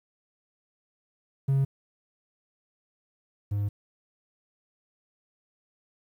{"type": "tone pair in turn", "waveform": "triangle", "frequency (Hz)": [136.3, 102.11], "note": ["C#3", "G#2"], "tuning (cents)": [-29, -29], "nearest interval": "perfect fourth", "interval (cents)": 500, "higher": "first", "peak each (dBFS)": [-18, -23], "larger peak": "first", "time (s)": [[1.48, 1.65], [3.51, 3.69]], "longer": "second", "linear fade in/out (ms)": 10, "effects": ["tanh soft clip ceiling -14 dBFS", "10-bit"]}